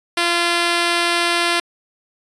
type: tone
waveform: 5% pulse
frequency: 344.2 Hz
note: F4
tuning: 25 cents flat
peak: -4 dBFS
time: 0.17-1.6 s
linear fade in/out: 5 ms
effects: resampled to 22050 Hz